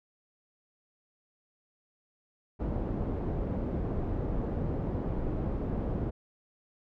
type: low-pass noise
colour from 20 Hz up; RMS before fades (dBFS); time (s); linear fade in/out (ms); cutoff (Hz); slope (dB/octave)
pink; -32; 2.59-6.11; 20; 490; 12
effects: none